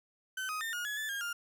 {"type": "tone with pitch steps", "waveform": "35% pulse", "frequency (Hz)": [1528, 1254, 1812, 1435, 1690, 1745, 1619, 1406], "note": ["G6", "D#6", "A#6", "F6", "G#6", "A6", "G#6", "F6"], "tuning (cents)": [-45, 13, -50, 47, 30, -15, -45, 11], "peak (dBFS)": -33, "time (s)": [0.37, 1.33], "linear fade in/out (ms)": 5, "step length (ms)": 120, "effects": []}